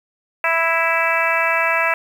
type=harmonic tone; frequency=330 Hz; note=E4; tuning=2 cents sharp; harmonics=2 / 3 / 4 / 5 / 6 / 7 / 8; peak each=-23 / -23 / -23 / -23 / -23 / -23 / -23 dBFS; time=0.44-1.94 s; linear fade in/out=2 ms; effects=7-bit